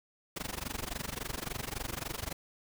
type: noise with amplitude modulation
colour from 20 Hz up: pink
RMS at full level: -35 dBFS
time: 0.36-2.33 s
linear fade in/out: 5 ms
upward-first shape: sine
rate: 23.6 Hz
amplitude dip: 95%
effects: none